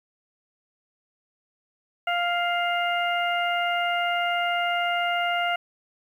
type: harmonic tone with a mistuned harmonic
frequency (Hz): 698.5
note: F5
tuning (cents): 0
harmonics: 1 / 2 / 3 / 4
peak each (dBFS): -25 / -28 / -30 / -31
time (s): 2.07-5.56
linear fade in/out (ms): 5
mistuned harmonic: 4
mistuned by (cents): +16
effects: 9-bit